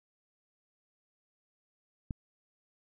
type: click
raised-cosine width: 5 ms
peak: -23 dBFS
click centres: 2.108 s
effects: none